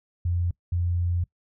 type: tone pair in turn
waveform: sine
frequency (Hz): 87.31 / 87.31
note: F2 / F2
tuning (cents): 0 / 0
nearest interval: unison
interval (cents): 0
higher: neither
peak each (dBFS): -22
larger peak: neither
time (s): 0.25-0.51 / 0.72-1.24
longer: second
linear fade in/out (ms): 5
effects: noise-tail reverb RT60 0.1 s tail -22 dB re dry